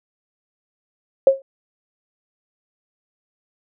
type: tone with exponential decay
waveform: sine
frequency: 540 Hz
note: C#5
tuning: 45 cents flat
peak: -4 dBFS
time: 1.27-1.42 s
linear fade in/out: 2 ms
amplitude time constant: 31 ms
effects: none